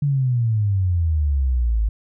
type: exponential sweep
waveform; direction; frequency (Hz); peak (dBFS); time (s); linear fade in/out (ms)
sine; down; 146.83 to 51.6; -16; 0.02-1.89; 5
effects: none